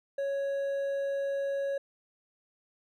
triangle tone with hard clipping, 554.4 Hz, C#5, in tune, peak -30 dBFS, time 0.18-1.78 s, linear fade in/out 5 ms, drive 7 dB, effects none

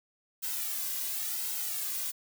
blue noise with flanger, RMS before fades -34 dBFS, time 0.42-2.12 s, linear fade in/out 20 ms, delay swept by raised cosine 1.7 to 2.27 ms, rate 0.94 Hz, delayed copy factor -0.65, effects none

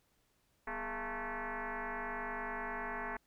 sine tone with frequency modulation, 415.3 Hz, G#4, in tune, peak -37 dBFS, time 0.67-3.17 s, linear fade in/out 5 ms, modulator 220 Hz, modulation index 7.3, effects pink hiss -75 dBFS RMS until 3.26 s

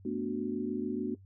sine chord, B minor seventh, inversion third, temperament equal, 220 / 246.9 / 293.7 / 370 Hz, A3 / B3 / D4 / F#4, 0 / 0 / 0 / 0 cents, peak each -37 / -36 / -36 / -36 dBFS, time 0.05-1.15 s, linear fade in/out 5 ms, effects noise-tail reverb RT60 0.1 s tail -17 dB re dry + added 96 Hz sine -52 dBFS peak until 1.25 s

